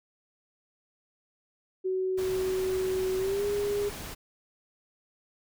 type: tone with pitch glide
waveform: sine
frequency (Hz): 374.7 to 408.6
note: F#4 to G#4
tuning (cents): +22 to -28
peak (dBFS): -26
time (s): 1.84-3.9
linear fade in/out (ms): 20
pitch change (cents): +150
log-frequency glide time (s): 3.18-3.44
type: noise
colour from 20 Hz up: pink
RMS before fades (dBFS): -40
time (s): 2.17-4.15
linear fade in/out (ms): 20
effects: none